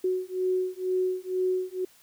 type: beating tone pair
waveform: sine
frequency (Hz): 368.7 / 370.8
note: F#4 / F#4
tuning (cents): -6 / +4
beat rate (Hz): 2.1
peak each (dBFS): -28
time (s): 0.04-1.85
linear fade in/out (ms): 5
effects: white hiss -58 dBFS RMS until 2.02 s